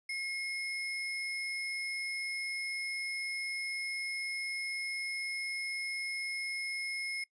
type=tone with sample-and-hold; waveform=sine; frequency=2158 Hz; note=C#7; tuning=47 cents flat; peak=-34 dBFS; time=0.09-7.24 s; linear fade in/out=5 ms; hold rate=7350 Hz; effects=noise-tail reverb RT60 0.1 s tail -22 dB re dry + resampled to 22050 Hz